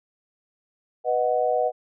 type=chord; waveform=sine; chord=B major; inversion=none; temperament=equal; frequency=493.9 / 622.3 / 740 Hz; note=B4 / D#5 / F#5; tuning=0 / 0 / 0 cents; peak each=-24 dBFS; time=1.04-1.72 s; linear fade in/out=50 ms; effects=none